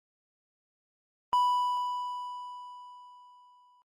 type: tone with exponential decay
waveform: triangle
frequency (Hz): 987.8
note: B5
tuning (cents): 0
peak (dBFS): -19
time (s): 1.33-3.82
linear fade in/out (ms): 0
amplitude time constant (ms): 540
effects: Opus 24 kbps